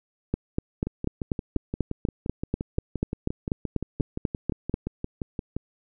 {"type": "two click trains", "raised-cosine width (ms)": 3, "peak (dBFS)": [-11, -16], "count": [19, 28], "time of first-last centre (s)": [[0.34, 4.741], [0.87, 5.566]], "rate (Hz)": [4.09, 5.75], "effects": []}